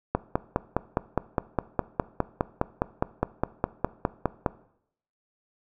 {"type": "click train", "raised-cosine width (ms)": 1, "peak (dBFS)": -8, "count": 22, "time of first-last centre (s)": [0.15, 4.462], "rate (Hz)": 4.87, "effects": ["noise-tail reverb RT60 0.7 s tail -18 dB re dry"]}